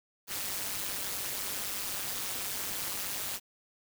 white noise with amplitude modulation, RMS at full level -32 dBFS, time 0.27-3.4 s, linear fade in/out 50 ms, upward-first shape sine, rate 199 Hz, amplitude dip 85%, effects none

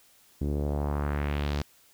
sawtooth tone with low-pass filter sweep, 72.6 Hz, D2, 19 cents flat, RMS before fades -29 dBFS, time 0.41-1.62 s, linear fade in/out 5 ms, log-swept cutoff 310 to 5300 Hz, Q 1.7, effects white hiss -60 dBFS RMS until 1.93 s

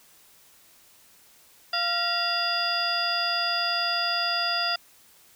harmonic tone with a mistuned harmonic, 693 Hz, F5, 14 cents flat, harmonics 1 / 2 / 3 / 4 / 5 / 7, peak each -31 / -29 / -36 / -33 / -34 / -27 dBFS, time 1.73-4.76 s, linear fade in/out 5 ms, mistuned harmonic 3, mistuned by -150 cents, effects white hiss -56 dBFS RMS until 5.35 s

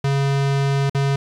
square tone with dropouts, 138.59 Hz, C#3, in tune, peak -17 dBFS, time 0.04-1.16 s, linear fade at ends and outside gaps 5 ms, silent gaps 0.897-0.947 s, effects low-pass 6000 Hz 12 dB/octave + 8-bit

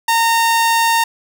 sawtooth tone, 918 Hz, A#5, 27 cents flat, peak -8 dBFS, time 0.08-1.04 s, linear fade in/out 5 ms, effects none

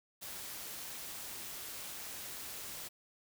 white noise with amplitude modulation, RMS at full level -43 dBFS, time 0.21-2.89 s, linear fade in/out 20 ms, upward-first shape sine, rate 203 Hz, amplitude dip 40%, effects none

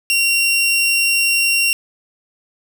sawtooth tone, 2751 Hz, F7, 27 cents flat, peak -10 dBFS, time 0.1-1.73 s, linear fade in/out 0 ms, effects 8-bit

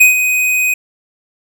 square tone with ADSR envelope, 2502 Hz, D#7, 9 cents sharp, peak -3 dBFS, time 0-0.74 s, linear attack 11 ms, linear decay 130 ms, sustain -9 dB, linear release 5 ms, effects none

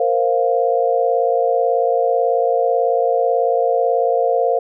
sine chord, Bb suspended second, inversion none, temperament just, 466.2 / 524.4 / 699.2 Hz, Bb4 / C5 / F5, 0 / +4 / +2 cents, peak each -18 dBFS, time 0-4.59 s, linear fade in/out 5 ms, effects none

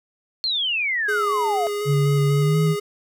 sine exponential sweep, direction down, 4317 to 659.3 Hz, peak -20 dBFS, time 0.44-1.67 s, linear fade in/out 0 ms
square tone with vibrato, 415.3 Hz, G#4, in tune, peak -24 dBFS, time 1.08-2.8 s, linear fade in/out 10 ms, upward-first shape square, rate 4.1 Hz, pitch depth 15 cents each way
sine tone with pitch glide, 144 to 157.94 Hz, D3 to D#3, -34 to +26 cents, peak -16 dBFS, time 1.85-2.76 s, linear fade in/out 50 ms, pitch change +160 cents, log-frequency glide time 2.36-2.58 s
effects none

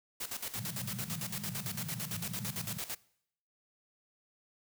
white noise with tremolo, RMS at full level -38 dBFS, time 0.2-2.95 s, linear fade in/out 10 ms, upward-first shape square, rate 8.9 Hz, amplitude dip 75%
white band-pass noise, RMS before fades -43 dBFS, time 0.55-2.78 s, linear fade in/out 10 ms, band 100 to 210 Hz, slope 96 dB/octave
effects noise-tail reverb RT60 0.7 s tail -22 dB re dry

